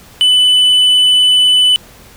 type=tone with tanh clipping; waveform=sine; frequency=2996 Hz; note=F#7; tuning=21 cents sharp; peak=-7 dBFS; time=0.21-1.76 s; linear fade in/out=0 ms; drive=4 dB; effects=pink hiss -40 dBFS RMS until 2.16 s